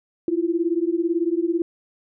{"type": "beating tone pair", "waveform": "sine", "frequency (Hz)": [329.6, 347.6], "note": ["E4", "F4"], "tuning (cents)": [0, -8], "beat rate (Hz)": 18, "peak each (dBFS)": -22, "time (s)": [0.28, 1.62], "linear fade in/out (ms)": 2, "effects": []}